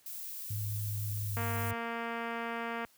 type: noise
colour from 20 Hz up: violet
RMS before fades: -42 dBFS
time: 0.06-1.71 s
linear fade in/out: 2 ms
type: tone with pitch glide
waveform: sine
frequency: 104.4 to 101.6 Hz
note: G#2 to G#2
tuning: +10 to -38 cents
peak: -33 dBFS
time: 0.5-1.73 s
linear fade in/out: 5 ms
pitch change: -48 cents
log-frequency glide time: 1.03-1.41 s
type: click train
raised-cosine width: 0.5 ms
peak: -23 dBFS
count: 344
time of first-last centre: 1.37-2.848 s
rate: 232 Hz
effects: white hiss -65 dBFS RMS until 2.97 s + high-pass 60 Hz 12 dB/octave